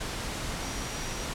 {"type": "tone in noise", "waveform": "sine", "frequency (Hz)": 5750, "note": "F8", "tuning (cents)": 50, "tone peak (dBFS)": -44, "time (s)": [0.62, 1.26], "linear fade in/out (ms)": 10, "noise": "pink", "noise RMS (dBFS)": -34, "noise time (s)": [0, 1.34], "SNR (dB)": -13, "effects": ["low-pass 9000 Hz 12 dB/octave"]}